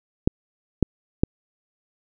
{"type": "clicks", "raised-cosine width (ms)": 3, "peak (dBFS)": -3, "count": 3, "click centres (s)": [0.275, 0.827, 1.235], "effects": []}